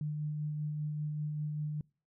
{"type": "tone with tremolo", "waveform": "sine", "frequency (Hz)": 150.6, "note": "D3", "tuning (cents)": 44, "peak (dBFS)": -32, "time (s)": [0.01, 1.81], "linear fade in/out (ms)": 2, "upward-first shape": "sine", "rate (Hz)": 5.1, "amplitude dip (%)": 25, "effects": ["noise-tail reverb RT60 0.4 s tail -26 dB re dry"]}